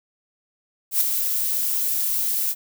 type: noise with ADSR envelope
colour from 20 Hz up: violet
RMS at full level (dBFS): -17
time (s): 0.91-2.55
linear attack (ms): 100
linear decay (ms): 7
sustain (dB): -6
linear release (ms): 45
effects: none